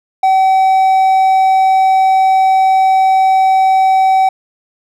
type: tone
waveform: triangle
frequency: 763 Hz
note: G5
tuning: 47 cents flat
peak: -5 dBFS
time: 0.23-4.29 s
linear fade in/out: 5 ms
effects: none